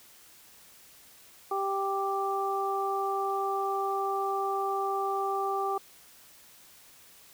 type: harmonic tone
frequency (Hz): 392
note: G4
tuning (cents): 0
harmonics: 1 / 2 / 3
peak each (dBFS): -32 / -31 / -32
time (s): 1.51-5.78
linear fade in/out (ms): 5
effects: white hiss -55 dBFS RMS until 7.33 s